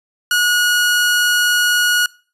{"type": "tone", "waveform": "sawtooth", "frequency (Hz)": 1452, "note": "F#6", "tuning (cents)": -33, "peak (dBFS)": -9, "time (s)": [0.31, 2.06], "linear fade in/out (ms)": 2, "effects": ["noise-tail reverb RT60 0.4 s tail -24 dB re dry", "resampled to 32000 Hz"]}